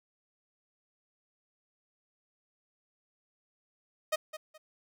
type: tone with echo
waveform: sawtooth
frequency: 622.3 Hz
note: D#5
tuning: in tune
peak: -23 dBFS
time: 4.12-4.16 s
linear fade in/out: 10 ms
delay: 210 ms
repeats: 2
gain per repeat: -12 dB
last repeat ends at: 4.58 s
effects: none